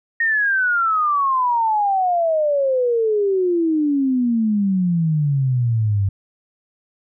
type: exponential sweep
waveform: sine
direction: down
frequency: 1864.7 to 96 Hz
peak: -15 dBFS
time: 0.2-6.09 s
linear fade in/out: 5 ms
effects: none